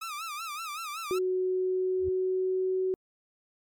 sawtooth tone with vibrato, 1256 Hz, D#6, 16 cents sharp, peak -31 dBFS, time 0.01-1.19 s, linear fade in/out 10 ms, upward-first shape sine, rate 5.3 Hz, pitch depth 130 cents each way
sine tone with pitch glide, 370 to 374.5 Hz, F#4 to F#4, 0 to +21 cents, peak -25 dBFS, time 1.11-2.94 s, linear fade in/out 0 ms, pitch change +21 cents, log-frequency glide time 1.31-2.82 s
triangle tone with exponential growth, 82.4 Hz, E2, in tune, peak -31 dBFS, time 1.97-2.09 s, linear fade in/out 5 ms, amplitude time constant 26 ms
effects MP3 96 kbps

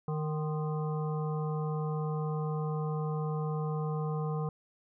harmonic tone with a mistuned harmonic, 154 Hz, D#3, 17 cents flat, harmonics 1 / 3 / 5 / 7 / 8, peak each -31 / -38 / -43 / -44 / -47 dBFS, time 0.08-4.49 s, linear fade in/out 2 ms, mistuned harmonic 7, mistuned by -51 cents, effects none

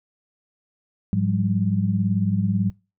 sine tone cluster, 105.5 / 178.7 / 196.9 Hz, G#2 / F3 / G3, +28 / +40 / +8 cents, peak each -23 dBFS, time 1.13-2.7 s, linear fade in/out 0 ms, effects noise-tail reverb RT60 0.3 s tail -24 dB re dry

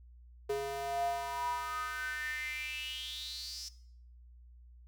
square tone with high-pass filter sweep, 138.59 Hz, C#3, in tune, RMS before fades -38 dBFS, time 0.49-3.69 s, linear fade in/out 10 ms, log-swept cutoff 450 to 5400 Hz, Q 7.9, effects noise-tail reverb RT60 0.6 s tail -17 dB re dry + added 60 Hz sine -53 dBFS peak until 4.87 s

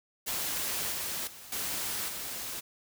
white noise with level steps, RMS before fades -33 / -35 / -48 / -34 / -38 dBFS, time 0.26-2.61 s, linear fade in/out 20 ms, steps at 0.92 / 1.27 / 1.52 / 2.08 s, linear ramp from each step 5 ms, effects none

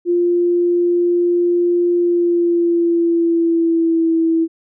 sine tone with pitch glide, 349.2 to 327.7 Hz, F4 to E4, 0 to -10 cents, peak -12 dBFS, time 0.05-4.48 s, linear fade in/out 50 ms, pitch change -110 cents, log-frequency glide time 1.95-4.13 s, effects none

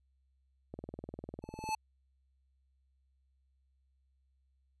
click train, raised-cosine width 2 ms, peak -29 dBFS, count 20, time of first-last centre 0.74-1.69 s, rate 20 Hz
square tone with exponential growth, 870 Hz, A5, 20 cents flat, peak -30 dBFS, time 1.42-1.75 s, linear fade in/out 5 ms, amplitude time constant 70 ms
effects added 66 Hz sine -70 dBFS peak until 4.8 s + resampled to 24000 Hz

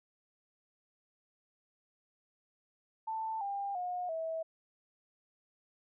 sine tone with pitch steps, 886 / 798.5 / 719.7 / 648.6 Hz, A5 / G5 / F#5 / E5, +12 / +32 / -48 / -28 cents, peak -34 dBFS, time 3.07-4.43 s, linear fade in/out 10 ms, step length 340 ms, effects none

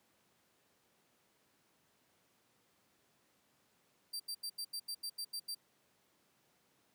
sawtooth tone bursts, 4699 Hz, D8, in tune, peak -36 dBFS, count 10, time 4.13-5.549 s, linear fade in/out 10 ms, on 69 ms, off 81 ms, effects pink hiss -73 dBFS RMS until 6.94 s + high-pass 150 Hz 12 dB/octave

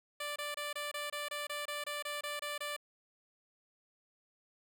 10% pulse tone bursts, 587.3 Hz, D5, in tune, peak -29 dBFS, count 14, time 0.2-2.765 s, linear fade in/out 5 ms, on 160 ms, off 25 ms, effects none

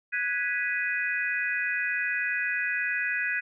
sine chord, G# minor seventh, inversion third, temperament equal with one note detuned, 1480 / 1661.2 / 1967.6 / 2489 Hz, F#6 / G#6 / B6 / D#7, 0 / 0 / -7 / 0 cents, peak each -33 / -30 / -31 / -32 dBFS, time 0.12-3.41 s, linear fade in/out 20 ms, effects none

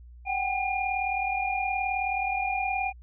sine tone cluster, 752 / 791 / 2419 Hz, F#5 / G5 / D#7, +28 / +15 / -49 cents, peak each -30 dBFS, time 0.25-2.93 s, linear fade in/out 50 ms, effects added 60 Hz sine -45 dBFS peak until 3.02 s

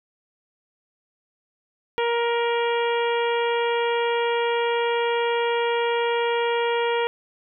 harmonic tone, 470.4 Hz, A#4, 16 cents sharp, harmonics 1 / 2 / 3 / 4 / 5 / 6 / 7, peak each -22 / -26 / -33 / -33 / -33 / -35 / -36 dBFS, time 1.98-7.07 s, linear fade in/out 0 ms, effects none

